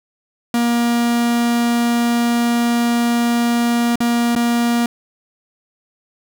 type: tone with dropouts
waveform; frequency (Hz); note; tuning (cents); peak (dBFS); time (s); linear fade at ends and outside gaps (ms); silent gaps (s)
45% pulse; 236.8; A#3; +27; -14; 0.54-4.86; 2; 3.957-4.004 / 4.352-4.361
effects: none